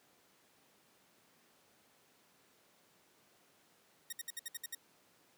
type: tone bursts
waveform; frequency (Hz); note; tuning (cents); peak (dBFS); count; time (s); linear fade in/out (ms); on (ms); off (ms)
5% pulse; 1864.7; A#6; 0; -29; 8; 4.1-4.75; 5; 27; 62
effects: pink hiss -68 dBFS RMS until 5.37 s + high-pass 200 Hz 12 dB/octave